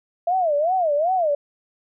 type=tone with vibrato; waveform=sine; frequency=660 Hz; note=E5; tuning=2 cents sharp; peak=-17 dBFS; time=0.27-1.35 s; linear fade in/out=5 ms; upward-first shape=sine; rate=2.6 Hz; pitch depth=240 cents each way; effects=none